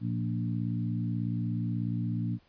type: harmonic tone with a mistuned harmonic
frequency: 58.27 Hz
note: A#1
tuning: in tune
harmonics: 2 / 3 / 4 / 5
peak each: -31 / -34 / -36 / -39 dBFS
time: 0-2.39 s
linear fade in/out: 50 ms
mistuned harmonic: 3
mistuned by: +16 cents
effects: pink hiss -65 dBFS RMS until 2.48 s + resampled to 11025 Hz